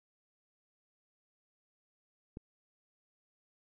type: click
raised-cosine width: 3 ms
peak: -30 dBFS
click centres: 2.371 s
effects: none